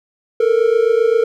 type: tone pair together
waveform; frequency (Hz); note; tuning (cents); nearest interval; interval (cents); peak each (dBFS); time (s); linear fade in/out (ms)
triangle; 443.5 / 471.1; A4 / A#4; +14 / +18; minor second; 104; -12; 0.4-1.24; 5
effects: none